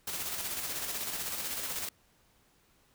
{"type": "noise with tremolo", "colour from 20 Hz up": "white", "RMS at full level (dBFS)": -35, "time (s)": [0.07, 1.89], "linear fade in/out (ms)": 5, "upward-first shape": "square", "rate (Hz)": 16, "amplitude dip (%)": 35, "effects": ["pink hiss -67 dBFS RMS until 2.94 s"]}